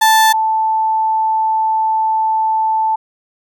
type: tone pair in turn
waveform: 35% pulse / sine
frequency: 880 / 880 Hz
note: A5 / A5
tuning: 0 / 0 cents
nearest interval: unison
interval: 0 cents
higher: neither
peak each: -6 / -12 dBFS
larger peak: first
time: 0.01-0.33 / 0.33-2.96 s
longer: second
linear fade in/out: 10 ms
effects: none